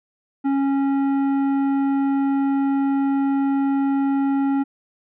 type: tone with tanh clipping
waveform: sine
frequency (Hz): 275.2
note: C#4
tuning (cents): -12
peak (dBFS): -19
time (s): 0.44-4.64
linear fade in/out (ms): 20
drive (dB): 11
effects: none